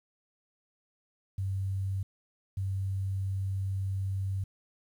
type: tone bursts at uneven times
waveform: sine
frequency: 96.6 Hz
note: G2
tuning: 25 cents flat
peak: -29 dBFS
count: 2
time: 1.38-2.03 / 2.57-4.44 s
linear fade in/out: 5 ms
effects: 10-bit